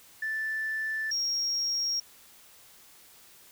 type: tone pair in turn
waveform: sine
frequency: 1760 / 5588 Hz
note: A6 / F8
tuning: 0 / 0 cents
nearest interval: octave + minor sixth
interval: 2000 cents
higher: second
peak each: -28 / -25 dBFS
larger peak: second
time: 0.22-1.11 / 1.11-2 s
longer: neither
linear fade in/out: 5 ms
effects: tanh soft clip ceiling -24 dBFS + white hiss -55 dBFS RMS until 3.51 s